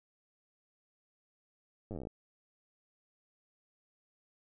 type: slowing click train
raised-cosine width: 2 ms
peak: -29 dBFS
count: 13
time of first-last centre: 1.91-2.071 s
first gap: 9 ms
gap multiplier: 1.07
effects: none